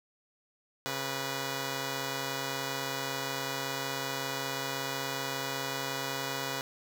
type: tone pair together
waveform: 5% pulse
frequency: 136.39 / 490 Hz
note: C#3 / B4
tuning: -28 / -14 cents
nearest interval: octave + minor seventh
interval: 2214 cents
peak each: -24 dBFS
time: 0.86-6.61 s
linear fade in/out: 0 ms
effects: none